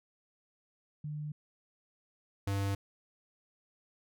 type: tone pair in turn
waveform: sine / square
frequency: 150 / 99 Hz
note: D3 / G2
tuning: +37 / +18 cents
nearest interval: perfect fifth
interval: 719 cents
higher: first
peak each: -36 / -31 dBFS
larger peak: second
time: 1.04-1.32 / 2.47-2.75 s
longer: neither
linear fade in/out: 5 ms
effects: none